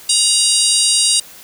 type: harmonic tone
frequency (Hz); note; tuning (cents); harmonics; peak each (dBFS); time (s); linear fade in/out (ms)
949; A#5; +31; 3 / 4 / 5 / 6 / 7 / 8 / 9 / 10; -22 / -19 / -17 / -23 / -23 / -22 / -18 / -18; 0.09-1.2; 5
effects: white hiss -39 dBFS RMS until 1.43 s